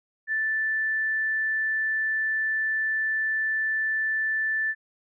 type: tone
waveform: sine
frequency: 1760 Hz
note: A6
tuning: in tune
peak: -23 dBFS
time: 0.27-4.75 s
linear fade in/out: 50 ms
effects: none